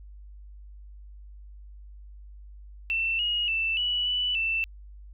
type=tone with pitch steps; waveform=sine; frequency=2682 / 2882 / 2661 / 2946 / 2970 / 2667 Hz; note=E7 / F#7 / E7 / F#7 / F#7 / E7; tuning=+29 / -46 / +16 / -8 / +6 / +20 cents; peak=-24 dBFS; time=2.9-4.64 s; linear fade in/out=0 ms; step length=290 ms; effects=added 50 Hz sine -43 dBFS peak until 5.13 s